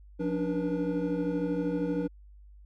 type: tone cluster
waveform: triangle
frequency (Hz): 176.4 / 285.5 / 298.3 / 481.6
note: F3 / D4 / D4 / B4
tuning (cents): +18 / -49 / +27 / -44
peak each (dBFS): -31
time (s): 0.19-2.08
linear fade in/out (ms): 20
effects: added 50 Hz sine -49 dBFS peak until 2.65 s